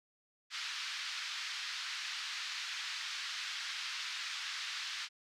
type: band-pass noise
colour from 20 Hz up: white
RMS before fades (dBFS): -41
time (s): 0.5-5.09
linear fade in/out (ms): 50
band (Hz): 1300 to 4900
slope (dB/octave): 24
effects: none